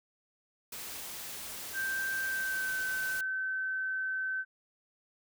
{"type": "noise", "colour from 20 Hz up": "white", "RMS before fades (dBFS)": -42, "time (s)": [0.72, 3.21], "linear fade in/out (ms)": 5}
{"type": "tone with pitch glide", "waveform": "sine", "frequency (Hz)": [1568, 1534], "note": ["G6", "G6"], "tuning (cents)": [0, -38], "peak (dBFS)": -31, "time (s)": [1.73, 4.45], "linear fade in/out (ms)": 50, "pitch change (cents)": -38, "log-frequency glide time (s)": [2.27, 2.72]}
{"effects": []}